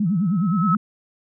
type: tone with vibrato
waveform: sine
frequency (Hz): 185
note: F#3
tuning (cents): 0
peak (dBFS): -17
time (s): 0-0.77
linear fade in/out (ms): 5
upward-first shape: sine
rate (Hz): 9.6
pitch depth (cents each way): 260
type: tone with exponential growth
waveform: sine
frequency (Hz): 1294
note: E6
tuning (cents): -32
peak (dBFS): -16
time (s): 0.06-0.75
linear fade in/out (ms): 2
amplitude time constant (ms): 150
effects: none